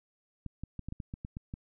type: clicks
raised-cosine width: 5 ms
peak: -26 dBFS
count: 10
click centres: 0.463 / 0.636 / 0.793 / 0.886 / 0.924 / 1.002 / 1.139 / 1.249 / 1.369 / 1.539 s
effects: none